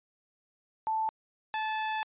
sine / sawtooth tone pair in turn, 880 / 869.9 Hz, A5 / A5, 0 / -20 cents, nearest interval unison, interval 20 cents, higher first, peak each -27 / -26 dBFS, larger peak second, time 0.87-1.09 / 1.54-2.03 s, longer second, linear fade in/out 0 ms, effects resampled to 8000 Hz

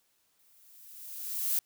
violet noise with exponential growth, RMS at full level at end -27 dBFS, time 0.39-1.59 s, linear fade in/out 2 ms, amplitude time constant 260 ms, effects white hiss -72 dBFS RMS until 1.65 s

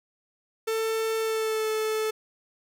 45% pulse tone with pitch glide, 445.3 to 435.6 Hz, A4 to A4, +21 to -17 cents, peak -25 dBFS, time 0.67-2.11 s, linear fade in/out 10 ms, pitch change -38 cents, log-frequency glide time 1.2-1.68 s, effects none

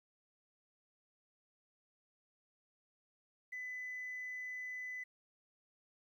sine tone, 2004 Hz, B6, 25 cents sharp, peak -40 dBFS, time 3.52-5.04 s, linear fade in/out 10 ms, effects tanh soft clip ceiling -38 dBFS + 12-bit

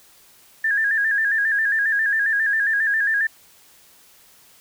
sine tone with vibrato, 1711 Hz, A6, 49 cents flat, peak -17 dBFS, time 0.64-3.27 s, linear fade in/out 5 ms, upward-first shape square, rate 7.4 Hz, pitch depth 68 cents each way, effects white hiss -52 dBFS RMS until 4.6 s

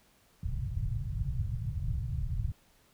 white low-pass noise, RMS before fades -33 dBFS, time 0.43-2.52 s, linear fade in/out 5 ms, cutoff 140 Hz, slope 48 dB/octave, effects pink hiss -65 dBFS RMS until 2.93 s

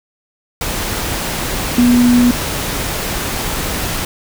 sine tone in noise, 243.5 Hz, B3, 24 cents flat, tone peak -7 dBFS, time 1.78-2.31 s, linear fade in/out 2 ms, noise pink, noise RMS -20 dBFS, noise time 0.61-4.05 s, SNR +10 dB, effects none

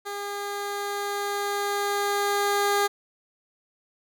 15% pulse tone with level ramp, 405.4 Hz, G#4, 42 cents flat, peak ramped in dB -25 to -14 dBFS, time 0.05-2.88 s, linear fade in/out 20 ms, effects none

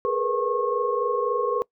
sine tone cluster, 419.6 / 473.1 / 496.8 / 1088 Hz, G#4 / A#4 / B4 / C#6, +18 / +26 / +10 / -33 cents, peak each -27 dBFS, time 0.05-1.62 s, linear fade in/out 0 ms, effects noise-tail reverb RT60 0.1 s tail -23 dB re dry

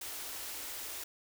white band-stop noise, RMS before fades -42 dBFS, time 0.01-1.04 s, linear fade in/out 5 ms, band 110 to 250 Hz, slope 96 dB/octave, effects none

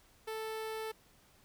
sawtooth tone with notch filter, 440 Hz, A4, in tune, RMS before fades -40 dBFS, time 0.27-0.92 s, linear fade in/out 10 ms, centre 6800 Hz, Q 2, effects pink hiss -65 dBFS RMS until 1.44 s

